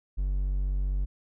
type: tone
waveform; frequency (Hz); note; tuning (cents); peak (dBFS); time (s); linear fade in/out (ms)
triangle; 47.61; G1; -50; -23; 0.17-1.06; 20
effects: none